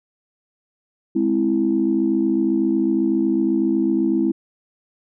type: chord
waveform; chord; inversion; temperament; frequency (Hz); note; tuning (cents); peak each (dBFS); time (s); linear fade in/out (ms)
sine; Ab augmented; none; equal; 207.7 / 261.6 / 329.6; Ab3 / C4 / E4; 0 / 0 / 0; -22 / -21 / -18; 1.15-4.32; 10
effects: tanh soft clip ceiling -7 dBFS